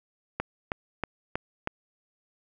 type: click train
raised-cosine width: 0.5 ms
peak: -13 dBFS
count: 5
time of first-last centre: 0.4-1.674 s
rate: 3.14 Hz
effects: none